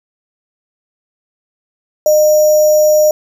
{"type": "tone with sample-and-hold", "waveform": "sine", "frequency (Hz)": 609, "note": "D#5", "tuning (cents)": -37, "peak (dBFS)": -6, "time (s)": [2.06, 3.11], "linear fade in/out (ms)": 2, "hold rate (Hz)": 6300, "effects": []}